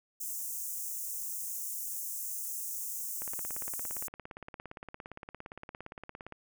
white high-pass noise, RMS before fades -38 dBFS, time 0.2-4.08 s, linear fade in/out 10 ms, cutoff 6200 Hz, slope 48 dB/octave
click train, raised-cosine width 0.5 ms, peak -28 dBFS, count 55, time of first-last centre 3.22-6.323 s, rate 17.4 Hz
effects none

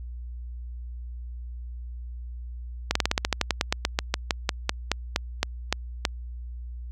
slowing click train, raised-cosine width 0.2 ms, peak -4 dBFS, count 23, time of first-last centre 2.91-6.052 s, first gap 44 ms, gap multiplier 1.1, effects added 60 Hz sine -34 dBFS peak until 6.91 s

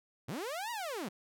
sawtooth linear two-way sweep, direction up then down, 98 to 977 to 160 Hz, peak -33 dBFS, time 0.28-1.09 s, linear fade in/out 10 ms, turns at 0.71 s, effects none

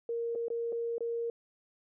sine tone with dropouts, 466.2 Hz, A#4, in tune, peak -31 dBFS, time 0.09-1.3 s, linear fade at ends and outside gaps 2 ms, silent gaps 0.351-0.356 / 0.483-0.502 / 0.723-0.727 / 0.982-1.006 s, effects none

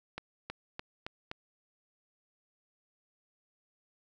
accelerating click train, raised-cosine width 0.3 ms, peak -22 dBFS, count 5, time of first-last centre 0.18-1.314 s, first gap 320 ms, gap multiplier 0.92, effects none

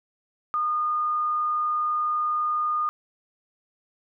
sine tone, 1222 Hz, D#6, 32 cents flat, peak -22 dBFS, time 0.54-2.89 s, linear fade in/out 0 ms, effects none

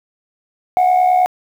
sine tone with amplitude modulation, 731 Hz, F#5, 21 cents flat, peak -5 dBFS, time 0.77-1.26 s, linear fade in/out 0 ms, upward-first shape sine, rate 69.7 Hz, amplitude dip 65%, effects tanh soft clip ceiling -7 dBFS + 7-bit

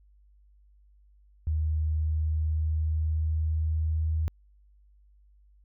sine tone with pitch glide, 77.78 to 79.09 Hz, D#2 to D#2, 0 to +29 cents, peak -24 dBFS, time 1.47-4.28 s, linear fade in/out 0 ms, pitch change +29 cents, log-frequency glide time 1.84-4.07 s, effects added 50 Hz sine -56 dBFS peak until 5.64 s

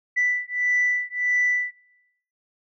sine beating tone pair, 1978 / 1979.6 Hz, B6 / B6, +2 / +4 cents, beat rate 1.6 Hz, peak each -23 dBFS, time 0.16-1.72 s, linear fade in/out 20 ms, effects noise-tail reverb RT60 0.8 s tail -17 dB re dry + tanh soft clip ceiling -14 dBFS

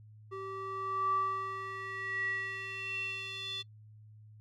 square tone with band-pass filter sweep, 386.5 Hz, G4, 24 cents flat, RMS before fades -37 dBFS, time 0.31-3.63 s, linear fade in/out 20 ms, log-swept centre 800 to 3600 Hz, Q 8.6, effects noise-tail reverb RT60 0.1 s tail -25 dB re dry + added 107 Hz sine -52 dBFS peak until 4.4 s

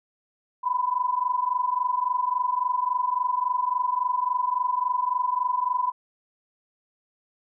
sine tone pair together, 986 / 1009.6 Hz, B5 / B5, -3 / +38 cents, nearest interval unison, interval 41 cents, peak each -25 dBFS, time 0.63-5.92 s, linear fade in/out 20 ms, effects none

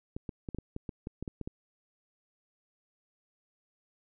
clicks, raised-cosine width 3 ms, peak -24 dBFS, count 12, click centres 0.165 / 0.292 / 0.488 / 0.547 / 0.586 / 0.764 / 0.892 / 1.071 / 1.226 / 1.278 / 1.413 / 1.475 s, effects none

